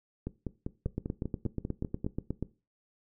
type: two click trains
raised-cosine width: 3 ms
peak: -21 / -19 dBFS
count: 10 / 14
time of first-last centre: 0.27-2.045 / 0.86-2.426 s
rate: 5.07 / 8.3 Hz
effects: noise-tail reverb RT60 0.3 s tail -18 dB re dry